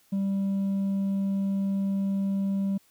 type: tone with hard clipping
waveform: triangle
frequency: 196 Hz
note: G3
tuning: in tune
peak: -23 dBFS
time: 0.12-2.78 s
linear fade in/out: 10 ms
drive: 1 dB
effects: white hiss -63 dBFS RMS until 2.9 s